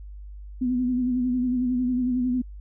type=tone with vibrato; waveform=sine; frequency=250 Hz; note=B3; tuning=21 cents sharp; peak=-21 dBFS; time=0.61-2.42 s; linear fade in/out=10 ms; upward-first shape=sine; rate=11 Hz; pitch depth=44 cents each way; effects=added 50 Hz sine -37 dBFS peak until 2.6 s